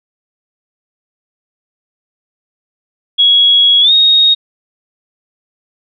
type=tone with pitch glide; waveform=sine; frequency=3331 to 3739 Hz; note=G#7 to A#7; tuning=+4 to +4 cents; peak=-5 dBFS; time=3.18-4.35 s; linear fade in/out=20 ms; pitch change=+200 cents; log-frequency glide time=3.81-3.92 s; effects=none